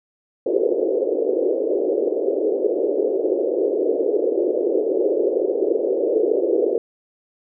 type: band-pass noise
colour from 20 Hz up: pink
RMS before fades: -20 dBFS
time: 0.46-6.78 s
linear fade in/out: 2 ms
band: 350 to 520 Hz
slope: 48 dB/octave
effects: none